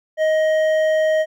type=tone with hard clipping; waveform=triangle; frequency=627 Hz; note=D#5; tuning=13 cents sharp; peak=-16 dBFS; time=0.17-1.26 s; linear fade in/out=50 ms; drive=11 dB; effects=none